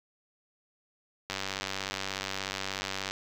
click train, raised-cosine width 0.2 ms, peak -15 dBFS, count 176, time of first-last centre 1.3-3.11 s, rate 96.7 Hz, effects 7-bit

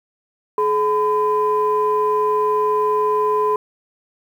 sine tone pair together, 424.3 / 1010 Hz, G#4 / B5, +37 / +39 cents, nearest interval octave + minor third, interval 1502 cents, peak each -17 dBFS, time 0.58-3.56 s, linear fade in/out 2 ms, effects tanh soft clip ceiling -8 dBFS + 8-bit

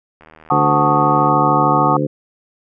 click train, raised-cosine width 0.5 ms, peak -27 dBFS, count 86, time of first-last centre 0.21-1.287 s, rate 78.9 Hz
sine chord, D# half-diminished seventh, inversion first, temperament equal, 740 / 880 / 1108.7 / 1244.5 Hz, F#5 / A5 / C#6 / D#6, 0 / 0 / 0 / 0 cents, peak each -18 dBFS, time 0.5-1.97 s, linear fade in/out 5 ms
harmonic tone, 73.42 Hz, D2, in tune, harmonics 2 / 3 / 4 / 5 / 6 / 7, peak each -20 / -27 / -20 / -25 / -27 / -22 dBFS, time 0.51-2.07 s, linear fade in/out 10 ms
effects none

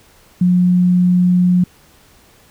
sine tone, 179.5 Hz, F3, 48 cents sharp, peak -9 dBFS, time 0.41-1.64 s, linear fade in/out 5 ms, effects pink hiss -49 dBFS RMS until 2.5 s

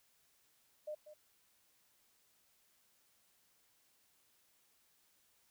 sine tone with echo, 606 Hz, D#5, 46 cents flat, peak -40 dBFS, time 0.87-0.95 s, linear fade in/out 10 ms, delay 190 ms, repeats 1, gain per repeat -12 dB, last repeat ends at 1.14 s, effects white hiss -73 dBFS RMS until 5.5 s

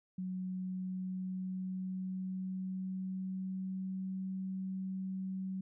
sine tone with pitch glide, 185 to 189.21 Hz, F#3 to F#3, 0 to +39 cents, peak -36 dBFS, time 0.18-5.61 s, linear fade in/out 5 ms, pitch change +39 cents, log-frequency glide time 0.3-4.29 s, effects none

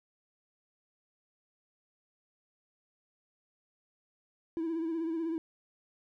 triangle tone with vibrato, 327.7 Hz, E4, 10 cents flat, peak -28 dBFS, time 4.57-5.38 s, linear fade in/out 0 ms, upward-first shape sine, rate 16 Hz, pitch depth 52 cents each way, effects tanh soft clip ceiling -26 dBFS

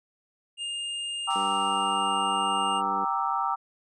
square tone, 2820 Hz, F7, 16 cents sharp, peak -31 dBFS, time 0.57-2.82 s, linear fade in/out 50 ms
sine chord, E half-diminished seventh, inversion first, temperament equal, 784 / 932.3 / 1174.7 / 1318.5 Hz, G5 / Bb5 / D6 / E6, 0 / 0 / 0 / 0 cents, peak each -30 dBFS, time 1.27-3.56 s, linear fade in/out 20 ms
white noise with exponential decay, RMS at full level -45 dBFS, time 1.3-3.24 s, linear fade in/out 5 ms, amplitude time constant 420 ms
harmonic tone, 98 Hz, G2, in tune, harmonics 2 / 3 / 4 / 5, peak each -38 / -40 / -41 / -42 dBFS, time 1.35-3.05 s, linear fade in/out 10 ms
effects resampled to 22050 Hz

